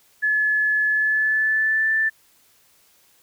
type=tone with pitch glide; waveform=sine; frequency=1714 to 1766.3 Hz; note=A6 to A6; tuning=-46 to +6 cents; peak=-17 dBFS; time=0.22-2.1 s; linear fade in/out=20 ms; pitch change=+52 cents; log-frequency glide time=0.88-1.92 s; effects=white hiss -58 dBFS RMS until 3.22 s